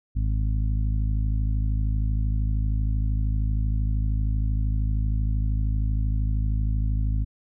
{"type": "harmonic tone", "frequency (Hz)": 52.9, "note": "G#1", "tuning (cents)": 33, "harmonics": [1, 2, 3, 4, 5], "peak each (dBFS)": [-22, -27, -39, -38, -41], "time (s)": [0.15, 7.25], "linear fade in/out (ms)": 20, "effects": []}